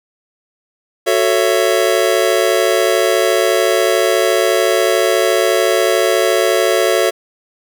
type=chord; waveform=square; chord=F# minor seventh; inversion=none; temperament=just; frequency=370 / 444 / 555 / 666 Hz; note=F#4 / A4 / C#5 / E5; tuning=0 / +16 / +2 / +18 cents; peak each=-18 dBFS; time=1.06-7.11 s; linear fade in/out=20 ms; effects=none